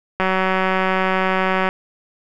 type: click train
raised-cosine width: 0.5 ms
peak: -4 dBFS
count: 281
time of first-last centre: 0.2-1.689 s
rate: 188 Hz
effects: none